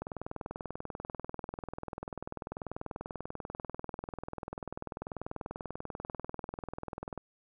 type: click train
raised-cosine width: 1 ms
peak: -24 dBFS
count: 147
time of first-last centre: 0.02-7.177 s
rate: 20.4 Hz
effects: none